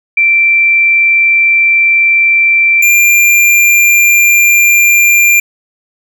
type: tone pair in turn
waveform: sine / square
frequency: 2347 / 2385 Hz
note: D7 / D7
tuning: -2 / +26 cents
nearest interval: unison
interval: 28 cents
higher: second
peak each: -5 dBFS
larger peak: neither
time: 0.17-2.82 / 2.82-5.4 s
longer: first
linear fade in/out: 5 ms
effects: none